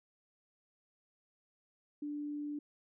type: tone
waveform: sine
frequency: 293.7 Hz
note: D4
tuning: in tune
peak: -37 dBFS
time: 2.02-2.59 s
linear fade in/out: 5 ms
effects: none